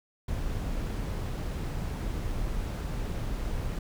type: noise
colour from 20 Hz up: brown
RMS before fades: -32 dBFS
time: 0.28-3.79 s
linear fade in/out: 5 ms
effects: none